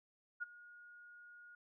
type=tone with ADSR envelope; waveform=sine; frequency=1437 Hz; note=F6; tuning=49 cents sharp; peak=-36 dBFS; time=0.4-1.55 s; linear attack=26 ms; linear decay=18 ms; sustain=-19 dB; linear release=3 ms; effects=none